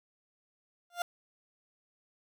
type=tone with exponential growth; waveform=30% pulse; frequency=698.5 Hz; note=F5; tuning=in tune; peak=-24 dBFS; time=0.9-1.02 s; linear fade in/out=2 ms; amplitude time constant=24 ms; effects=none